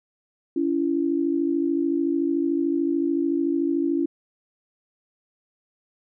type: tone pair together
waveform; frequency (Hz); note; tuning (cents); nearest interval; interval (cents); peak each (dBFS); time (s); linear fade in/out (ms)
sine; 283 / 336.6; C#4 / E4; +36 / +36; minor third; 300; -23; 0.56-4.06; 5
effects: none